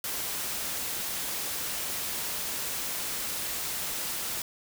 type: noise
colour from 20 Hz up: white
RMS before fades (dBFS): -33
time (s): 0.04-4.42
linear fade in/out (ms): 2
effects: none